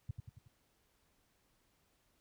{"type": "tone with echo", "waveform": "sine", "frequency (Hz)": 110, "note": "A2", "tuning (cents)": 0, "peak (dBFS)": -34, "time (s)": [0.09, 0.11], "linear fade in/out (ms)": 5, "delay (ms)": 92, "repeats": 4, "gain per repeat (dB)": -5, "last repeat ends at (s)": 0.478, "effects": ["pink hiss -75 dBFS RMS until 2.2 s"]}